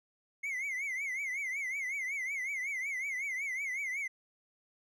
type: tone with vibrato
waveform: triangle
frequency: 2137 Hz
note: C7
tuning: 36 cents sharp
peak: -32 dBFS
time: 0.43-4.08 s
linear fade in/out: 10 ms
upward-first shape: triangle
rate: 5.4 Hz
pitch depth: 150 cents each way
effects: none